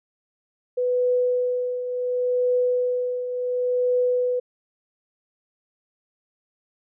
sine tone with tremolo, 496.5 Hz, B4, 9 cents sharp, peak -17 dBFS, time 0.77-4.4 s, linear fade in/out 10 ms, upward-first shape triangle, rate 0.7 Hz, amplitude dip 65%, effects none

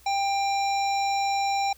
harmonic tone, 793 Hz, G5, 20 cents sharp, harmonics 1 / 3 / 5 / 7 / 9, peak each -23 / -33 / -37 / -37 / -41 dBFS, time 0.06-1.73 s, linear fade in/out 5 ms, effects added 60 Hz sine -56 dBFS peak until 1.77 s + white hiss -56 dBFS RMS until 1.77 s

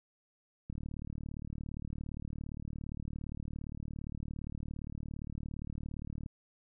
click train, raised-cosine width 5 ms, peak -29 dBFS, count 209, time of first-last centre 0.7-6.261 s, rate 37.4 Hz, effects none

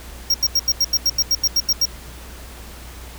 square tone bursts, 5588 Hz, F8, in tune, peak -14 dBFS, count 13, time 0.3-1.855 s, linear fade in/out 5 ms, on 43 ms, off 83 ms, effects added 60 Hz sine -37 dBFS peak until 3.18 s + pink hiss -40 dBFS RMS until 3.18 s

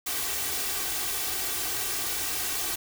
white noise with comb filter, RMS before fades -30 dBFS, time 0.06-2.76 s, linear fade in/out 10 ms, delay 2.6 ms, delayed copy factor +0.7, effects none

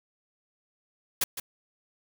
white noise with echo, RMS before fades -25 dBFS, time 1.21-1.24 s, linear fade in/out 5 ms, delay 160 ms, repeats 1, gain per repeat -10 dB, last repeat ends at 1.4 s, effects none

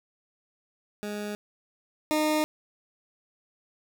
20% pulse tone pair in turn, 207.7 / 306.6 Hz, G#3 / D#4, 0 / -25 cents, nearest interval perfect fifth, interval 675 cents, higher second, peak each -27 / -18 dBFS, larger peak second, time 1.03-1.35 / 2.11-2.44 s, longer second, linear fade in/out 0 ms, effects none

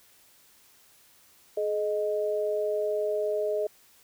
sine tone pair together, 424 / 620.3 Hz, G#4 / D#5, +36 / -5 cents, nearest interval perfect fifth, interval 659 cents, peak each -28 dBFS, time 1.57-3.67 s, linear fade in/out 5 ms, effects white hiss -59 dBFS RMS until 4.03 s

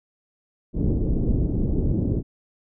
pink low-pass noise, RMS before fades -22 dBFS, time 0.73-2.23 s, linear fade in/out 50 ms, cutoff 370 Hz, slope 24 dB/octave, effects none

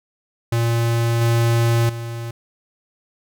square tone with level steps, 116.54 Hz, A#2, in tune, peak -17 / -15 / -27 dBFS, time 0.52-2.31 s, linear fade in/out 5 ms, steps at 1.21 / 1.89 s, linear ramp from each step 5 ms, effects none

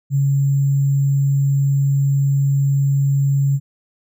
sine tone with sample-and-hold, 139.1 Hz, C#3, 6 cents sharp, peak -13 dBFS, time 0.1-3.6 s, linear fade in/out 50 ms, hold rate 7350 Hz, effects none

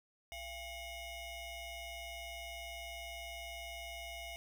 25% pulse ring-modulated tone, 740 Hz, F#5, in tune, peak -37 dBFS, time 0.32-4.36 s, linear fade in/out 0 ms, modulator 1420 Hz, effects none

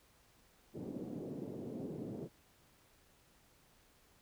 white band-pass noise, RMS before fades -44 dBFS, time 0.73-2.29 s, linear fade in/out 50 ms, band 120 to 420 Hz, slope 24 dB/octave, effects pink hiss -68 dBFS RMS until 4.21 s

